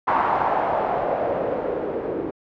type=noise with low-pass filter sweep; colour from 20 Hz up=blue; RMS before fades=-23 dBFS; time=0.07-2.31 s; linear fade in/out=10 ms; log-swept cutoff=980 to 380 Hz; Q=2.9; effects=low-pass 2000 Hz 12 dB/octave